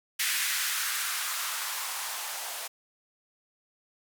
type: noise with band-pass filter sweep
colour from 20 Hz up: violet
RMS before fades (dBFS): -32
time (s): 0.19-2.68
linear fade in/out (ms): 10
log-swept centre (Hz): 1900 to 690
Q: 1.9
effects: none